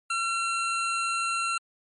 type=tone; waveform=25% pulse; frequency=1359 Hz; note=F6; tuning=48 cents flat; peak=-22 dBFS; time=0.1-1.58 s; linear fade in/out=5 ms; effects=MP3 48 kbps